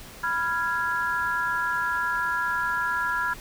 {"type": "chord", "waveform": "sine", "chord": "F diminished", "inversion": "second", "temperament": "equal with one note detuned", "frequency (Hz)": [987.8, 1386.5, 1661.2], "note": ["Cb6", "F6", "Ab6"], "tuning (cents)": [0, -13, 0], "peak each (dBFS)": [-29, -27, -28], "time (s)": [0.23, 3.34], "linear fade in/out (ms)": 10, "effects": ["pink hiss -44 dBFS RMS until 3.4 s"]}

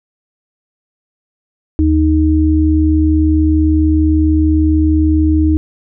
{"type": "tone pair together", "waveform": "sine", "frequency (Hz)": [77.78, 311.1], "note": ["D#2", "D#4"], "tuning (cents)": [0, 0], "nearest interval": "2 octaves", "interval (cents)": 2400, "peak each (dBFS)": -11, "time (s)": [1.79, 5.57], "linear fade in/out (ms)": 0, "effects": []}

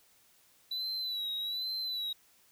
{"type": "tone with vibrato", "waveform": "triangle", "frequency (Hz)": 3951, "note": "B7", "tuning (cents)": 0, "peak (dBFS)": -32, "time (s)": [0.71, 2.13], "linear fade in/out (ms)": 5, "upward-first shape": "sine", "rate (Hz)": 1.2, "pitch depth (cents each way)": 65, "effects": ["white hiss -65 dBFS RMS until 2.51 s"]}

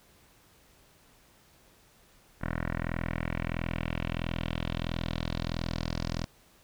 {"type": "tone with low-pass filter sweep", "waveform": "10% pulse", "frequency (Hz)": 41.51, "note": "E1", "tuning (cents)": 13, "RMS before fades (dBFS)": -33, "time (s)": [2.41, 6.25], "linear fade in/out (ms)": 10, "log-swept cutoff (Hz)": [1700, 5300], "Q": 2.8, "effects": ["pink hiss -61 dBFS RMS until 6.63 s"]}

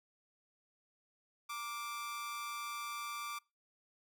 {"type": "tone with amplitude modulation", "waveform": "sawtooth", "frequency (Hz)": 1174.7, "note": "D6", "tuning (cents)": 0, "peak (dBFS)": -34, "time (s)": [1.49, 3.39], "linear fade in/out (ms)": 10, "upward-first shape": "sine", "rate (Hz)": 240, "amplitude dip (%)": 55, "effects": ["noise-tail reverb RT60 0.3 s tail -26 dB re dry"]}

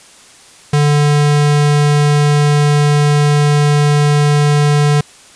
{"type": "tone", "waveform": "square", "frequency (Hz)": 146.83, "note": "D3", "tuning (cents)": 0, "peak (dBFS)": -9, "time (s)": [0.73, 5.01], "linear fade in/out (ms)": 5, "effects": ["white hiss -41 dBFS RMS until 5.35 s", "resampled to 22050 Hz"]}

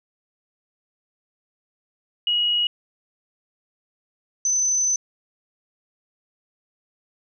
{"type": "tone pair in turn", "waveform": "sine", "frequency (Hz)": [2900, 6083], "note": ["F#7", "F#8"], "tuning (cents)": [-35, 47], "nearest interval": "octave + minor second", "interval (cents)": 1282, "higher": "second", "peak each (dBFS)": [-18, -18], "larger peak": "neither", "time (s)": [[2.27, 2.67], [4.45, 4.96]], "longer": "second", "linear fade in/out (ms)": 2, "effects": []}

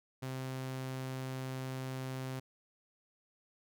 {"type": "tone", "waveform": "sawtooth", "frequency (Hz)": 130.81, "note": "C3", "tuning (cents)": 0, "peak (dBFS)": -34, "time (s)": [0.22, 2.4], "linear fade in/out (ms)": 10, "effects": []}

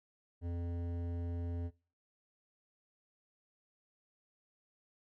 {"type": "tone with hard clipping", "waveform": "sine", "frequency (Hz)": 86, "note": "F2", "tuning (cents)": -26, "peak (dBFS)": -38, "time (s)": [0.41, 1.71], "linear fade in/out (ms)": 50, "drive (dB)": 13, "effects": ["noise-tail reverb RT60 0.4 s tail -22 dB re dry"]}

